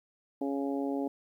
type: harmonic tone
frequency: 139 Hz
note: C#3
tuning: 5 cents sharp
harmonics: 2 / 3 / 4 / 5 / 6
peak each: -31 / -37 / -39 / -42 / -43 dBFS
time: 0.41-1.08 s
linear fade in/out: 5 ms
effects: 11-bit